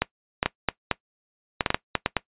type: clicks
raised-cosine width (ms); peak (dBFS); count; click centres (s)
0.3; -4; 12; 0.02 / 0.429 / 0.46 / 0.687 / 0.913 / 1.608 / 1.662 / 1.704 / 1.745 / 1.953 / 2.061 / 2.167
effects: noise-tail reverb RT60 0.1 s tail -20 dB re dry + resampled to 8000 Hz